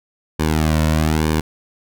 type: tone with flanger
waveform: sawtooth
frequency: 78.1 Hz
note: D#2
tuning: 7 cents sharp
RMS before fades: -17 dBFS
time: 0.39-1.41 s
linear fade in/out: 10 ms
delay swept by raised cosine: 1.5 to 2.5 ms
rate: 1.1 Hz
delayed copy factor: -0.8
effects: none